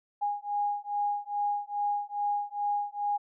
sine beating tone pair, 820 / 822.4 Hz, G#5 / G#5, -22 / -17 cents, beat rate 2.4 Hz, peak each -31 dBFS, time 0.21-3.18 s, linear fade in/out 20 ms, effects none

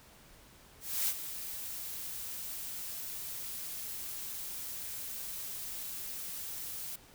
blue noise with ADSR envelope, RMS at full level -30 dBFS, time 0.8-6.96 s, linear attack 280 ms, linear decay 53 ms, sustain -11 dB, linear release 6 ms, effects pink hiss -58 dBFS RMS until 7.14 s

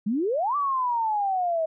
sine exponential two-way sweep, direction up then down, 194.2 to 1174.7 to 631 Hz, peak -22 dBFS, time 0.06-1.66 s, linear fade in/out 10 ms, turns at 0.56 s, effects none

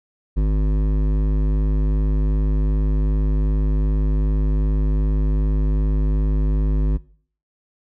sine tone with hard clipping, 51.3 Hz, G#1, 21 cents flat, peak -17 dBFS, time 0.36-6.98 s, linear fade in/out 20 ms, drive 13 dB, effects noise-tail reverb RT60 0.5 s tail -20 dB re dry

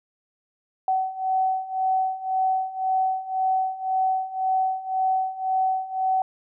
sine beating tone pair, 755 / 756.9 Hz, F#5 / F#5, +35 / +39 cents, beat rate 1.9 Hz, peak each -26 / -23 dBFS, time 0.88-6.22 s, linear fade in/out 2 ms, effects none

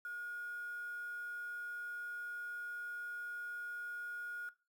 sine tone with quantisation, 1437 Hz, F6, 49 cents sharp, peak -40 dBFS, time 0.05-4.49 s, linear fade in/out 2 ms, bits 10, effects noise-tail reverb RT60 0.3 s tail -18 dB re dry

